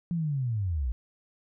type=linear sweep; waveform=sine; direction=down; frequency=175.9 to 55 Hz; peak=-26 dBFS; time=0.11-0.92 s; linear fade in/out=0 ms; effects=none